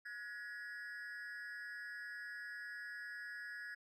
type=tone with amplitude modulation; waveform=triangle; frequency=1679 Hz; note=G#6; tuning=18 cents sharp; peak=-39 dBFS; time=0.05-3.75 s; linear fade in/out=10 ms; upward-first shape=sine; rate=230 Hz; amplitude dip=100%; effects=none